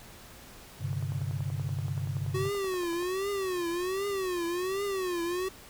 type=chord; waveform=sine; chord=G suspended fourth; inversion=none; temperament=equal; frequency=98 / 130.81 / 146.83 Hz; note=G2 / C3 / D3; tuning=0 / 0 / 0 cents; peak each=-34 / -34 / -35 dBFS; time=0.79-2.51 s; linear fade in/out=50 ms
type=click train; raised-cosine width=1 ms; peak=-32 dBFS; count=23; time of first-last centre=0.93-3.025 s; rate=10.5 Hz
type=tone with vibrato; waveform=square; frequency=370 Hz; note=F#4; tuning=in tune; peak=-30 dBFS; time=2.34-5.49 s; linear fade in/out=10 ms; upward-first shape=triangle; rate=1.3 Hz; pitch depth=170 cents each way
effects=pink hiss -50 dBFS RMS until 5.69 s